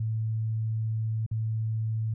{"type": "tone with dropouts", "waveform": "sine", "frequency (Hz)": 110.7, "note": "A2", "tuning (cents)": 11, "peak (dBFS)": -26, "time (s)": [0, 2.14], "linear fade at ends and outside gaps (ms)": 5, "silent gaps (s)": [1.264, 1.312], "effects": []}